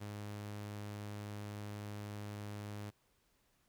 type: tone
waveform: sawtooth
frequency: 103.6 Hz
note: G#2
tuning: 4 cents flat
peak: -39 dBFS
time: 0-2.91 s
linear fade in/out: 20 ms
effects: pink hiss -75 dBFS RMS until 3.68 s